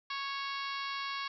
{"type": "harmonic tone with a mistuned harmonic", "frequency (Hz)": 553, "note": "C#5", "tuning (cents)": -4, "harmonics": [2, 3, 4, 5, 6, 7, 8, 9, 10], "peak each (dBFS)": [-38, -44, -43, -46, -46, -47, -46, -51, -52], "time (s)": [0.1, 1.28], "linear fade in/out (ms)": 5, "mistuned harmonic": 9, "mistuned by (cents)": -21, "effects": []}